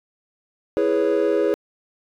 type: chord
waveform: triangle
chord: C# minor seventh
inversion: first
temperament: equal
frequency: 329.6 / 415.3 / 493.9 / 554.4 Hz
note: E4 / G#4 / B4 / C#5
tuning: 0 / 0 / 0 / 0 cents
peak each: -21 / -18 / -21 / -21 dBFS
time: 0.77-1.54 s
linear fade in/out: 0 ms
effects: tanh soft clip ceiling -8 dBFS